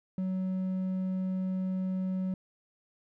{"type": "tone with hard clipping", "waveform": "sine", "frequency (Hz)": 186.9, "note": "F#3", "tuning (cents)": 18, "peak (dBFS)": -30, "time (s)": [0.18, 2.34], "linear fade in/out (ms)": 2, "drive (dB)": 3, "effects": []}